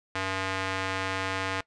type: tone with band-pass filter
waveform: square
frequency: 95.2 Hz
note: F#2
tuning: 50 cents sharp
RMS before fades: -31 dBFS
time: 0.15-1.61 s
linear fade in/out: 5 ms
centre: 1900 Hz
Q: 0.8
effects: noise-tail reverb RT60 0.1 s tail -22 dB re dry + resampled to 22050 Hz